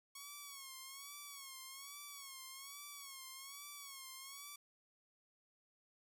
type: tone with vibrato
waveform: 5% pulse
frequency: 1105 Hz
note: C#6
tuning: 6 cents flat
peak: -38 dBFS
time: 0.15-4.56 s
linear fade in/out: 5 ms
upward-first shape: sine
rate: 1.2 Hz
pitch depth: 84 cents each way
effects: none